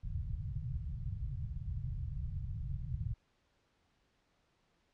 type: low-pass noise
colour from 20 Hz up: white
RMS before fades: -39 dBFS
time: 0.03-3.14 s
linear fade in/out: 5 ms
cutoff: 140 Hz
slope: 48 dB/octave
effects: pink hiss -75 dBFS RMS until 4.93 s + low-pass 5000 Hz 12 dB/octave